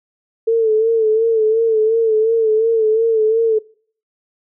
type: tone with vibrato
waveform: sine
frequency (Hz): 444.9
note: A4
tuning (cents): +19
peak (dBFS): -11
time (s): 0.47-3.59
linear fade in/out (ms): 10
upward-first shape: sine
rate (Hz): 2.8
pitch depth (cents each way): 53
effects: noise-tail reverb RT60 0.5 s tail -23 dB re dry